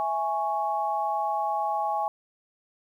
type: chord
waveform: sine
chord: C# minor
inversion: first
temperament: equal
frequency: 659.3 / 830.6 / 1108.7 Hz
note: E5 / G#5 / C#6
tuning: 0 / 0 / 0 cents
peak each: -32 / -26 / -32 dBFS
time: 0-2.08 s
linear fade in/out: 0 ms
effects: 10-bit